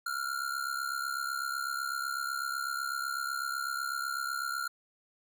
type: ring-modulated tone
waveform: square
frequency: 1396.9 Hz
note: F6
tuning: in tune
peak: -30 dBFS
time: 0.06-4.68 s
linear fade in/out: 5 ms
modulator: 34 Hz
effects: none